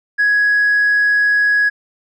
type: tone with tanh clipping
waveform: triangle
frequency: 1669 Hz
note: G#6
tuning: 8 cents sharp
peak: -11 dBFS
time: 0.18-1.7 s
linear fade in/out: 20 ms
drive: 5 dB
effects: none